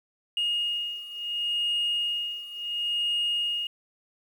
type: beating tone pair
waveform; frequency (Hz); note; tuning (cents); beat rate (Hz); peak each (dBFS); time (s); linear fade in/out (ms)
sine; 2857 / 2857.71; F7 / F7; +39 / +39; 0.71; -30 / -27; 0.37-3.67; 2
effects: tanh soft clip ceiling -20 dBFS + 9-bit